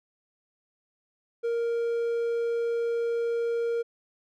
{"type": "tone", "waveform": "triangle", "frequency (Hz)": 466.8, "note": "A#4", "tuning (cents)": 2, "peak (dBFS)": -23, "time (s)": [1.43, 3.83], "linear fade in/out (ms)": 20, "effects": []}